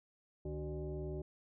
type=tone with frequency modulation; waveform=sine; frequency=153.1 Hz; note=D#3; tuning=28 cents flat; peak=-38 dBFS; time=0.45-1.22 s; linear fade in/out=5 ms; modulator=223 Hz; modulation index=1.5; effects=none